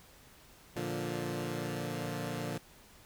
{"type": "chord", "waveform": "15% pulse", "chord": "Bb major", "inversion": "none", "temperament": "equal", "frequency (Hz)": [116.54, 146.83, 174.61], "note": ["Bb2", "D3", "F3"], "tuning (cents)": [0, 0, 0], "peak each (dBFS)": -33, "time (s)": [0.76, 2.58], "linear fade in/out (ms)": 5, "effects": ["pink hiss -58 dBFS RMS until 3.05 s"]}